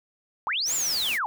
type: linear two-way sweep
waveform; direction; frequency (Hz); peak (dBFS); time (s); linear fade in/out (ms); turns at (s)
sine; up then down; 770 to 7459 to 770; -24; 0.47-1.26; 0; 0.74
type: noise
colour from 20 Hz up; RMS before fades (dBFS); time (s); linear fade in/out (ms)
white; -34; 0.65-1.19; 50
effects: none